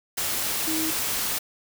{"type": "tone in noise", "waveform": "sine", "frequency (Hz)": 317.8, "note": "D#4", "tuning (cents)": 37, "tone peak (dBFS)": -27, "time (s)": [0.67, 0.91], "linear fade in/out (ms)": 10, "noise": "white", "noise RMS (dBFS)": -27, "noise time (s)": [0.17, 1.39], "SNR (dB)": -3, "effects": []}